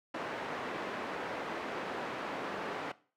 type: band-pass noise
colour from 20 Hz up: pink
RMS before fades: -39 dBFS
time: 0.14-2.92 s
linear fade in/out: 5 ms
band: 320 to 1900 Hz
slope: 12 dB/octave
effects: noise-tail reverb RT60 0.4 s tail -19 dB re dry